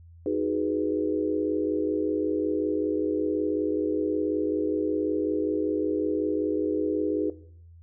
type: chord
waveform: sine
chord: G# minor seventh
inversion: second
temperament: equal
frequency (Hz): 311.1 / 370 / 415.3 / 493.9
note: D#4 / F#4 / G#4 / B4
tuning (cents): 0 / 0 / 0 / 0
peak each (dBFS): -28 / -31 / -28 / -31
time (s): 0.26-7.3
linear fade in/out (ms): 2
effects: noise-tail reverb RT60 0.6 s tail -17 dB re dry + added 84 Hz sine -47 dBFS peak until 7.82 s